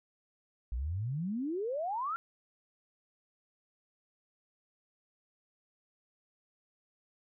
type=exponential sweep; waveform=sine; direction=up; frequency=55 to 1396.9 Hz; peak=-32 dBFS; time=0.72-2.16 s; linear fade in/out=0 ms; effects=none